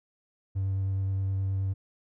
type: tone with vibrato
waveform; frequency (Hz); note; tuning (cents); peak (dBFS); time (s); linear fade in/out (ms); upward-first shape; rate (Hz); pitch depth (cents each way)
triangle; 96.6; G2; -25; -23; 0.55-1.74; 20; sine; 9.5; 10
effects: tanh soft clip ceiling -21 dBFS

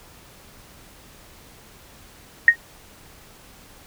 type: tone with exponential decay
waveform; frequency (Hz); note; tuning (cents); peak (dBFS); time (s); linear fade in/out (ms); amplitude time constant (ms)
sine; 1864.7; A#6; 0; -3; 2.48-2.56; 2; 17
effects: pink hiss -48 dBFS RMS until 3.86 s

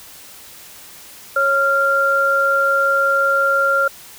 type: tone pair together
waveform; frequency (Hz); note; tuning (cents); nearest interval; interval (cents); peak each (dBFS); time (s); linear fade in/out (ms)
sine; 550 / 1387.2; C#5 / F6; -14 / -12; octave + major third; 1602; -19 / -14; 1.36-3.88; 5
effects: white hiss -40 dBFS RMS until 4.18 s

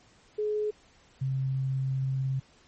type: tone pair in turn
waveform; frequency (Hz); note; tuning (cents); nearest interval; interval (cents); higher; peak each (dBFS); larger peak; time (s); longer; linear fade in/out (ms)
sine; 423 / 133.24; G#4 / C3; +32 / +32; octave + minor sixth; 2000; first; -26; neither; 0.38-0.71 / 1.21-2.4; second; 10
effects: pink hiss -60 dBFS RMS until 2.67 s + MP3 32 kbps

